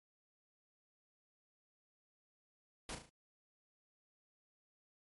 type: noise with echo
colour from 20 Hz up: pink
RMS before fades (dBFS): -44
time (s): 2.89-2.95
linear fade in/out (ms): 2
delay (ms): 36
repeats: 4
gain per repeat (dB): -6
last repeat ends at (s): 3.094
effects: MP3 48 kbps